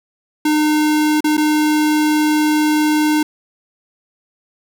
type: tone with dropouts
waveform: square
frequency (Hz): 304.1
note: D#4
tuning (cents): -40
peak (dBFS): -13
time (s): 0.45-3.23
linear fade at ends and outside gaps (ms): 5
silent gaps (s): 1.206-1.242 / 1.37-1.377
effects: 7-bit